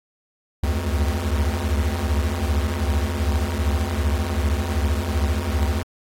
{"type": "tone cluster", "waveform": "square", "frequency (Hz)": [70.4, 73, 85.8], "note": ["C#2", "D2", "F2"], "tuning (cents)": [27, -10, -30], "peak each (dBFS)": -25, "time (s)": [0.63, 5.83], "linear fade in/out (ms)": 5, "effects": ["AAC 48 kbps"]}